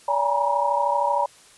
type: tone cluster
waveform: sine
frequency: 574 / 822 / 928 / 961 Hz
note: D5 / G#5 / A#5 / B5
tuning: -40 / -18 / -8 / -48 cents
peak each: -25 / -26 / -25 / -23 dBFS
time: 0.08-1.26 s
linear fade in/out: 5 ms
effects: white hiss -51 dBFS RMS until 1.57 s + resampled to 24000 Hz